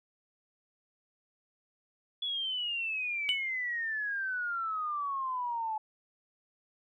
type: exponential sweep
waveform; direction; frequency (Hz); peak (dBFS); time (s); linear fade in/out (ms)
sine; down; 3424 to 857; -31; 2.22-5.78; 5
type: tone with exponential decay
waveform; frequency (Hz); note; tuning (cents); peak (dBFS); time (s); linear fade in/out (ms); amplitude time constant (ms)
sine; 2982; F#7; +13; -22; 3.29-3.49; 0; 43
effects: tanh soft clip ceiling -19 dBFS

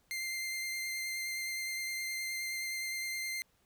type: tone with vibrato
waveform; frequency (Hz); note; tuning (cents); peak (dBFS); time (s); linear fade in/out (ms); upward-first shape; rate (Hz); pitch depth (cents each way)
sawtooth; 2093; C7; 0; -32; 0.11-3.42; 0; triangle; 9.6; 14
effects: pink hiss -72 dBFS RMS until 3.65 s

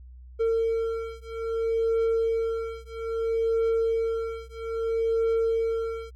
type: beating tone pair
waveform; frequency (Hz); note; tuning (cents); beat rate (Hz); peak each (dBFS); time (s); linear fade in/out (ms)
triangle; 453.9 / 454.51; A#4 / A#4; -46 / -44; 0.61; -25; 0.39-6.11; 20
effects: added 62 Hz sine -43 dBFS peak until 6.15 s

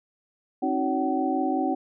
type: tone cluster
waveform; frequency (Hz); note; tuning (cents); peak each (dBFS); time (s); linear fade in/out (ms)
sine; 268.6 / 313.9 / 371.6 / 565 / 757; C4 / D#4 / F#4 / C#5 / F#5; +46 / +15 / +7 / +33 / +39; -27 / -28 / -32 / -35 / -27; 0.62-1.75; 10
effects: none

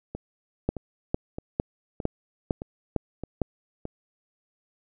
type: two click trains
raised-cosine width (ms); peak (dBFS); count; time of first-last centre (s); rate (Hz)
2; -20 / -10; 7 / 7; 0.15-3.854 / 0.69-3.417; 1.62 / 2.2
effects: none

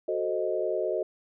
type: chord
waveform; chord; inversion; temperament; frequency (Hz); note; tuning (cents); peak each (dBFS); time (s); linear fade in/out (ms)
sine; F# diminished seventh; none; equal; 370 / 440 / 523.3 / 622.3; F#4 / A4 / C5 / Eb5; 0 / 0 / 0 / 0; -31 / -32 / -33 / -30; 0.08-1.03; 5
effects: none

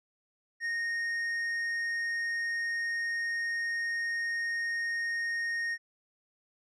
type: tone with tanh clipping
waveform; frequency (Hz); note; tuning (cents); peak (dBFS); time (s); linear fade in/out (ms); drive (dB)
sine; 1855; A#6; -9; -31; 0.6-5.78; 50; 6
effects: none

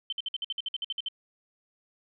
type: tone bursts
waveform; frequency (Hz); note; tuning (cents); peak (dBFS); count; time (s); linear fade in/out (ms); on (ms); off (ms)
sine; 3085; G7; -28; -29; 13; 0.1-1.085; 2; 25; 55
effects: none

